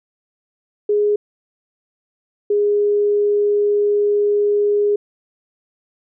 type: tone pair in turn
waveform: sine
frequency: 415.3 / 412.2 Hz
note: G#4 / G#4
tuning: 0 / -13 cents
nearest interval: unison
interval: 13 cents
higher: first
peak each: -13 dBFS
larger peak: neither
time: 0.89-1.16 / 2.5-4.96 s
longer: second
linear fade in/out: 5 ms
effects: none